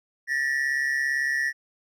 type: tone pair together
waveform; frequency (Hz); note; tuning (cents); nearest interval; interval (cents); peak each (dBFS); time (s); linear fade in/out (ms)
triangle; 1775 / 1912.8; A6 / A#6; +15 / +44; minor second; 129; -24; 0.27-1.53; 50
effects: none